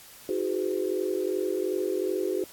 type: tone cluster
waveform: sine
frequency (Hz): 320.3 / 371.2 / 413.9 / 507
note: E4 / F#4 / G#4 / B4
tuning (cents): -50 / +6 / -6 / +45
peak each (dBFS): -34 / -28 / -31 / -34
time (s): 0.29-2.44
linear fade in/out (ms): 2
effects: white hiss -49 dBFS RMS until 2.52 s + AAC 64 kbps